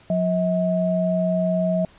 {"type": "tone pair together", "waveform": "sine", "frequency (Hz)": [179.59, 640], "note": ["F3", "D#5"], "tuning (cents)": [49, 49], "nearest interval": "octave + minor seventh", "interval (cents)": 2200, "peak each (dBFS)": -21, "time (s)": [0.1, 1.85], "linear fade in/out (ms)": 2, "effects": ["pink hiss -52 dBFS RMS until 1.98 s", "resampled to 8000 Hz"]}